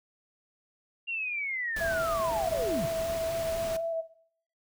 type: linear sweep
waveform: sine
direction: down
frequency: 2794 to 108.9 Hz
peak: -30 dBFS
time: 1.07-2.87 s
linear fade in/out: 20 ms
type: noise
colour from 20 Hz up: pink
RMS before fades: -39 dBFS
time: 1.76-3.77 s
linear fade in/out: 5 ms
type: tone with vibrato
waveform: sine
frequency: 659.3 Hz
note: E5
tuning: in tune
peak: -27 dBFS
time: 1.8-4.02 s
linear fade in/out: 20 ms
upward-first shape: square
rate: 4 Hz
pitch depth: 13 cents each way
effects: noise-tail reverb RT60 0.6 s tail -17 dB re dry